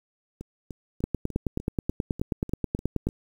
two click trains, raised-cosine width 3 ms, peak -12 / -24 dBFS, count 20 / 10, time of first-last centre 1.04-3.07 / 0.41-3.089 s, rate 9.36 / 3.36 Hz, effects 8-bit

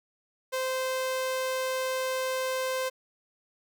sawtooth tone, 519 Hz, C5, 14 cents flat, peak -24 dBFS, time 0.52-2.9 s, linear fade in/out 20 ms, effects none

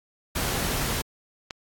pink noise, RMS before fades -27 dBFS, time 0.35-1.02 s, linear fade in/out 10 ms
click, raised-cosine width 0.2 ms, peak -15 dBFS, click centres 1.508 s
effects AAC 64 kbps

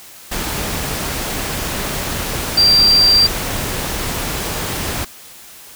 sine tone in noise, 4716 Hz, D8, 6 cents sharp, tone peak -8 dBFS, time 2.57-3.27 s, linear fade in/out 10 ms, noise pink, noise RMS -22 dBFS, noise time 0.31-5.05 s, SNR +11 dB, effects white hiss -39 dBFS RMS until 5.75 s

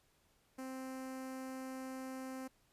sawtooth tone with notch filter, 261.6 Hz, C4, in tune, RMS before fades -45 dBFS, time 0.58-2.48 s, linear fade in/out 10 ms, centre 3500 Hz, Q 1.1, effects pink hiss -73 dBFS RMS until 2.72 s + resampled to 32000 Hz

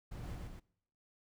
brown noise with echo, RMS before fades -45 dBFS, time 0.11-0.36 s, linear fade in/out 10 ms, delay 120 ms, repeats 2, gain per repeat -2 dB, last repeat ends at 0.6 s, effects noise-tail reverb RT60 0.7 s tail -23 dB re dry

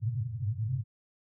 pink band-pass noise, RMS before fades -32 dBFS, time 0-0.84 s, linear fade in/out 50 ms, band 100 to 130 Hz, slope 96 dB/octave, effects none

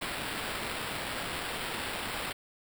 white noise with sample-and-hold, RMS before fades -36 dBFS, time 0.01-2.33 s, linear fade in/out 10 ms, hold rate 6300 Hz, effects none

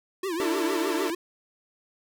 square tone with vibrato, 355.6 Hz, F4, 31 cents sharp, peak -28 dBFS, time 0.23-1.15 s, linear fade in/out 5 ms, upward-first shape triangle, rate 6.6 Hz, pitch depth 220 cents each way
sawtooth chord, D suspended second, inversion none, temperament equal with one note detuned, 293.7 / 329.6 / 450 Hz, D4 / E4 / A4, 0 / 0 / +39 cents, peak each -28 dBFS, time 0.4-1.1 s, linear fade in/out 0 ms
effects none

